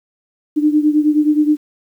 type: beating tone pair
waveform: sine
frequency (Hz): 299 / 308.5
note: D4 / D#4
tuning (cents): +31 / -15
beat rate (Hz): 9.5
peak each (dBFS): -12 / -16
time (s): 0.56-1.57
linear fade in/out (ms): 20
effects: 8-bit